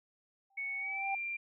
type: tone with exponential growth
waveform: sine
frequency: 784 Hz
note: G5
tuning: in tune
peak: -31 dBFS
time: 0.5-1.15 s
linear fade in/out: 5 ms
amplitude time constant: 140 ms
type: tone with pitch glide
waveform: sine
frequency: 2217 to 2376 Hz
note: C#7 to D7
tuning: 0 to +20 cents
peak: -35 dBFS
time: 0.57-1.37 s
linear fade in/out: 10 ms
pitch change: +120 cents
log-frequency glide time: 0.79-1.06 s
effects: none